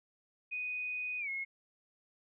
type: tone with pitch glide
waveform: sine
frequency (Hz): 2489 to 2167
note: D#7 to C#7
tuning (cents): 0 to -40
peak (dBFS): -35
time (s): 0.51-1.45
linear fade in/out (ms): 20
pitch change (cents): -240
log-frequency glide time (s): 1.19-1.29
effects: none